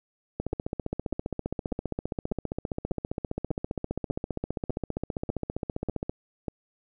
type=two click trains; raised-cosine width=2 ms; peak=-17 / -16 dBFS; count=11 / 87; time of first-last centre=0.53-6.482 / 0.4-6.095 s; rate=1.68 / 15.1 Hz; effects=none